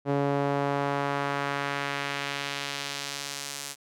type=tone with band-pass filter sweep; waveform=sawtooth; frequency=141.2 Hz; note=C#3; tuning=32 cents sharp; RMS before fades=-30 dBFS; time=0.05-3.76 s; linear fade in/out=50 ms; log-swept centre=470 to 8100 Hz; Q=0.93; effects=none